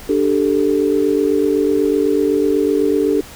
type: chord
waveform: sine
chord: D suspended fourth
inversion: none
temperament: equal with one note detuned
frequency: 294.7 / 392 / 440 Hz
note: D4 / G4 / A4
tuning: +6 / 0 / 0 cents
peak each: -17 dBFS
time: 0.09-3.21 s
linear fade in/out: 5 ms
effects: pink hiss -37 dBFS RMS until 3.35 s